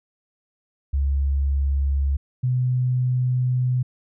sine tone pair in turn, 69.3 / 126.15 Hz, C#2 / B2, 0 / +37 cents, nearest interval minor seventh, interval 1037 cents, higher second, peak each -18 dBFS, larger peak neither, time 0.93-2.17 / 2.43-3.83 s, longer second, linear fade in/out 10 ms, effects none

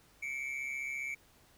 triangle tone pair together, 2179 / 2314 Hz, C#7 / D7, -30 / -26 cents, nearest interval minor second, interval 104 cents, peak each -39 / -36 dBFS, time 0.22-1.15 s, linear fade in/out 10 ms, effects pink hiss -64 dBFS RMS until 1.57 s

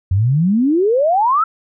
sine exponential sweep, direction up, 88.4 to 1354 Hz, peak -11 dBFS, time 0.11-1.44 s, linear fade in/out 5 ms, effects none

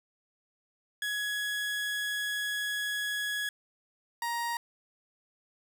30% pulse tone pair in turn, 1676 / 940.6 Hz, G#6 / A#5, +15 / +15 cents, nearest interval minor seventh, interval 1000 cents, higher first, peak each -28 dBFS, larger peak neither, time 1.02-3.49 / 4.22-4.57 s, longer first, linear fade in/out 2 ms, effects none

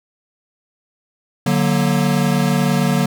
square chord, D augmented, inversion none, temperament equal with one note detuned, 146.83 / 185 / 235.9 Hz, D3 / F#3 / A#3, 0 / 0 / +21 cents, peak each -19 / -19 / -20 dBFS, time 1.46-3.06 s, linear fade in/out 5 ms, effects none

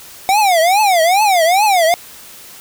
square tone with vibrato, 744 Hz, F#5, 9 cents sharp, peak -10 dBFS, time 0.29-1.94 s, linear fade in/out 0 ms, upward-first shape triangle, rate 2.4 Hz, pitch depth 290 cents each way, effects white hiss -37 dBFS RMS until 2.6 s

